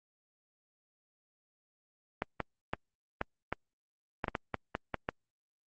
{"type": "clicks", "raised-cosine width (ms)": 0.5, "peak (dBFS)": -16, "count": 12, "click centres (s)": [2.221, 2.403, 2.735, 3.214, 3.526, 4.242, 4.282, 4.352, 4.543, 4.751, 4.943, 5.089], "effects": ["Opus 24 kbps"]}